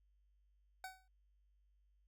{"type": "tone with exponential decay", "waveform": "25% pulse", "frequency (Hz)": 754, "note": "F#5", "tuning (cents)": 32, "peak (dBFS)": -39, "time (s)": [0.84, 1.08], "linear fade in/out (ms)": 2, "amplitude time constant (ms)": 51, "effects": ["added 50 Hz sine -70 dBFS peak until 2.07 s"]}